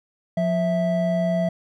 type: tone pair together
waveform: triangle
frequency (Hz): 177 / 657.5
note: F3 / E5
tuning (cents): +23 / -5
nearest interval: octave + major seventh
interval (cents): 2272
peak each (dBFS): -20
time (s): 0.37-1.49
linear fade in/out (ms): 5
effects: none